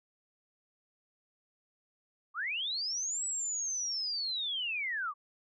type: linear two-way sweep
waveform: sine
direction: up then down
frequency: 1100 to 7902 to 1100 Hz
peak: -32 dBFS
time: 2.34-5.14 s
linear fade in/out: 50 ms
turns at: 3.25 s
effects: none